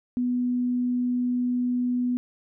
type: tone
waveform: sine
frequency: 246.9 Hz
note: B3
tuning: in tune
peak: -22 dBFS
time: 0.17-2.17 s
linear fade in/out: 0 ms
effects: none